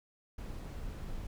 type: noise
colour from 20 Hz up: brown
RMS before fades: -41 dBFS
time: 0.38-1.27 s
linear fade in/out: 5 ms
effects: none